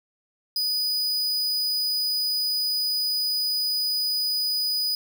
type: tone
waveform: 45% pulse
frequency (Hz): 4965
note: D#8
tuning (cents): -5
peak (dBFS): -22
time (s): 0.56-4.95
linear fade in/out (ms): 2
effects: none